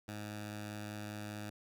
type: tone with notch filter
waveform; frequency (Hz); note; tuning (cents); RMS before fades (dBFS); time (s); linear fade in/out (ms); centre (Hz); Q
10% pulse; 104.9; G#2; +18; -44; 0.08-1.5; 5; 450; 1.8
effects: none